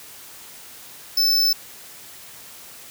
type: tone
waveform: square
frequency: 5274 Hz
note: E8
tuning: in tune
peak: -16 dBFS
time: 1.17-1.53 s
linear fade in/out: 5 ms
effects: white hiss -42 dBFS RMS until 2.9 s + high-pass 60 Hz 12 dB/octave